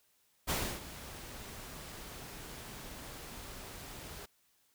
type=noise with ADSR envelope; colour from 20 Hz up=pink; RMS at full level=-32 dBFS; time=0.47-4.26 s; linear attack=27 ms; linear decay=300 ms; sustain=-15 dB; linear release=10 ms; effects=white hiss -72 dBFS RMS until 4.74 s